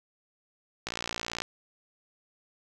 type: click train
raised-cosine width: 0.2 ms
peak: -15 dBFS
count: 33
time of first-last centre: 0.87-1.42 s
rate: 58.2 Hz
effects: none